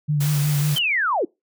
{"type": "tone with vibrato", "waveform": "sine", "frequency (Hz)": 146.8, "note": "D3", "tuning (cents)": 0, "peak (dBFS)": -17, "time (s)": [0.08, 0.76], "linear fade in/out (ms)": 20, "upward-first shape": "sine", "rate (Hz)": 5.5, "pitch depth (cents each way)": 39}
{"type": "noise", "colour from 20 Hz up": "white", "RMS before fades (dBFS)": -30, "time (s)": [0.2, 0.79], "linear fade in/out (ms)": 10}
{"type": "linear sweep", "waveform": "sine", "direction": "down", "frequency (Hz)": [3167, 292.2], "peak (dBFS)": -18, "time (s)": [0.76, 1.25], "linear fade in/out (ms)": 5}
{"effects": ["noise-tail reverb RT60 0.2 s tail -24 dB re dry"]}